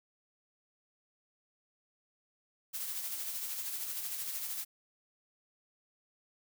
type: noise with tremolo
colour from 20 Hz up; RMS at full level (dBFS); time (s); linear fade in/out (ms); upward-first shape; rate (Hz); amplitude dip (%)
blue; -37; 2.73-4.65; 20; sine; 13; 40
effects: none